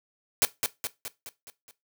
white noise with echo, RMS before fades -21 dBFS, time 0.42-0.45 s, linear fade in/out 0 ms, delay 210 ms, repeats 6, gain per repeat -5 dB, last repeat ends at 1.71 s, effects noise-tail reverb RT60 0.2 s tail -17 dB re dry

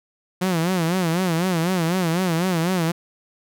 sawtooth tone with vibrato, 174.61 Hz, F3, in tune, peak -15 dBFS, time 0.41-2.92 s, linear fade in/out 10 ms, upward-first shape sine, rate 4 Hz, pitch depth 140 cents each way, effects none

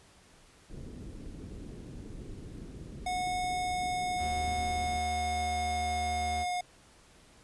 pink low-pass noise, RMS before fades -44 dBFS, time 0.69-4.99 s, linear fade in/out 20 ms, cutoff 410 Hz, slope 24 dB/octave
square tone with pitch glide, 729 to 719 Hz, F#5 to F#5, -26 to -50 cents, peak -31 dBFS, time 3.06-6.61 s, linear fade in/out 5 ms, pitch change -24 cents, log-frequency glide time 3.34-6.48 s
square tone with vibrato, 75.8 Hz, D#2, 45 cents flat, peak -37 dBFS, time 4.17-6.46 s, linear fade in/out 50 ms, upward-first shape square, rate 14 Hz, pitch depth 11 cents each way
effects pink hiss -59 dBFS RMS until 7.43 s + resampled to 24000 Hz

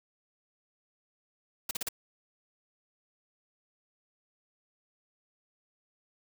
white noise bursts, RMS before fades -33 dBFS, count 4, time 1.69-1.888 s, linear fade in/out 5 ms, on 21 ms, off 38 ms, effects none

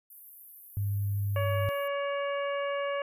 pink high-pass noise, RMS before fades -46 dBFS, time 0.1-1.88 s, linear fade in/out 5 ms, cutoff 12000 Hz, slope 48 dB/octave
sine tone, 100.7 Hz, G2, 47 cents sharp, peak -27 dBFS, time 0.77-1.69 s, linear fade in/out 0 ms
harmonic tone, 564 Hz, C#5, 30 cents sharp, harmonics 1 / 2 / 3 / 4 / 5, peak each -30 / -36 / -40 / -42 / -44 dBFS, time 1.36-3.02 s, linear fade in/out 2 ms
effects resampled to 32000 Hz

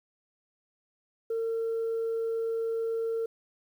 sine tone, 454.5 Hz, A#4, 44 cents flat, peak -26 dBFS, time 1.3-3.26 s, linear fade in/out 5 ms, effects tanh soft clip ceiling -25 dBFS + 10-bit

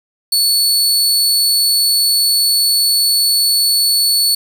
sawtooth tone, 4435 Hz, C#8, in tune, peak -8 dBFS, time 0.32-4.35 s, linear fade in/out 5 ms, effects 7-bit

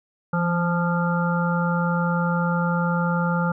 harmonic tone with a mistuned harmonic, 173.8 Hz, F3, 8 cents flat, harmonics 1 / 3 / 5 / 7 / 8, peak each -21 / -29 / -29 / -31 / -28 dBFS, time 0.33-3.52 s, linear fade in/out 5 ms, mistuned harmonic 1, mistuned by -34 cents, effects none

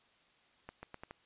accelerating click train, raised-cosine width 0.5 ms, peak -30 dBFS, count 5, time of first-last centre 0.69-1.11 s, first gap 140 ms, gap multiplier 0.81, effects white hiss -68 dBFS RMS until 1.25 s + resampled to 8000 Hz

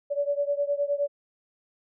sine beating tone pair, 569 / 578.7 Hz, C#5 / D5, +45 / -26 cents, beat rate 9.7 Hz, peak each -26 / -28 dBFS, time 0.1-1.08 s, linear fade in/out 20 ms, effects none

